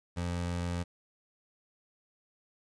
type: tone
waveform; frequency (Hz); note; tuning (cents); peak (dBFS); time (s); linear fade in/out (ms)
25% pulse; 87.31; F2; 0; -28; 0.16-0.84; 20
effects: resampled to 22050 Hz + 11-bit